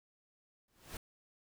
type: noise with exponential growth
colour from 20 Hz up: pink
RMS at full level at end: -42 dBFS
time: 0.68-0.97 s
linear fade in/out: 2 ms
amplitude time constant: 63 ms
effects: none